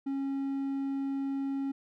triangle tone, 273.8 Hz, C#4, 21 cents flat, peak -28 dBFS, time 0.06-1.72 s, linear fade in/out 10 ms, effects none

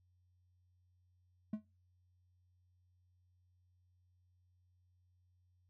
triangle tone with exponential decay, 213.8 Hz, A3, 49 cents flat, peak -31 dBFS, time 1.53-1.65 s, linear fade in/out 5 ms, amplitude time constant 25 ms, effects noise-tail reverb RT60 0.3 s tail -25 dB re dry + added 90 Hz sine -70 dBFS peak until 5.69 s

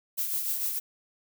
violet noise with tremolo, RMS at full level -28 dBFS, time 0.17-0.8 s, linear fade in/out 20 ms, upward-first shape triangle, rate 6.7 Hz, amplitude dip 50%, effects none

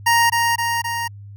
25% pulse tone with echo, 934 Hz, A#5, 3 cents sharp, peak -9 dBFS, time 0.06-0.3 s, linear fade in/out 10 ms, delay 260 ms, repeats 3, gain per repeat -3 dB, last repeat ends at 1.08 s, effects added 101 Hz sine -35 dBFS peak until 1.36 s

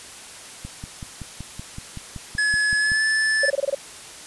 click train, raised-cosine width 5 ms, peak -21 dBFS, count 13, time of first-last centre 0.65-2.918 s, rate 5.29 Hz
square tone with pitch glide, 1700 to 1745.8 Hz, G#6 to A6, +40 to -14 cents, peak -19 dBFS, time 2.38-3.5 s, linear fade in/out 5 ms, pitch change +46 cents, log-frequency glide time 2.78-3.04 s
sine tone bursts, 554.4 Hz, C#5, in tune, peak -18 dBFS, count 7, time 3.43-3.749 s, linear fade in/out 5 ms, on 25 ms, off 24 ms
effects white hiss -40 dBFS RMS until 4.26 s + resampled to 24000 Hz

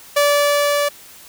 sawtooth tone with level ramp, 579 Hz, D5, 25 cents flat, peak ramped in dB -8 to -12 dBFS, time 0.16-0.89 s, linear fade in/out 10 ms, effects white hiss -42 dBFS RMS until 1.28 s

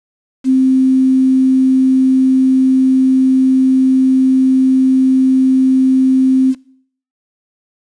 sine tone with quantisation, 261.6 Hz, C4, in tune, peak -7 dBFS, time 0.44-6.55 s, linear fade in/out 50 ms, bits 6, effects noise-tail reverb RT60 0.6 s tail -21 dB re dry + resampled to 22050 Hz

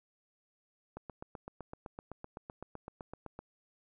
click train, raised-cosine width 1 ms, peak -29 dBFS, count 20, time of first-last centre 0.97-3.39 s, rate 7.85 Hz, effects none

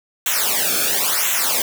white noise with flanger, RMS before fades -19 dBFS, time 0.26-1.62 s, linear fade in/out 2 ms, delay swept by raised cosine 0.2 to 1.04 ms, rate 0.97 Hz, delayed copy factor -0.95, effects none

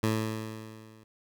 15% pulse tone with level ramp, 110 Hz, A2, in tune, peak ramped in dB -17 to -47 dBFS, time 0.03-1.04 s, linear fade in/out 5 ms, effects none

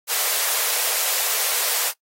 white high-pass noise, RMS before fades -22 dBFS, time 0.07-1.93 s, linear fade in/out 50 ms, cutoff 430 Hz, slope 48 dB/octave, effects noise-tail reverb RT60 0.1 s tail -20 dB re dry + AAC 48 kbps

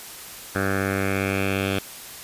10% pulse tone with low-pass filter sweep, 97.3 Hz, G2, 12 cents flat, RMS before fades -24 dBFS, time 0.55-1.79 s, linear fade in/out 5 ms, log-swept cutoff 1600 to 3100 Hz, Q 3.6, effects white hiss -39 dBFS RMS until 2.23 s + resampled to 32000 Hz

